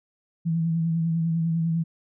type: tone with vibrato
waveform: sine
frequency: 164.81 Hz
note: E3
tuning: in tune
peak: -21 dBFS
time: 0.45-1.84 s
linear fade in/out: 20 ms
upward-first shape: sine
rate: 10 Hz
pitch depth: 33 cents each way
effects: none